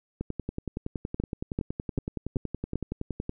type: two click trains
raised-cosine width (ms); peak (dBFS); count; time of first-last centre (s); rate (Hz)
3; -15 / -18; 5 / 34; 1.2-2.756 / 0.21-3.294; 2.57 / 10.7
effects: none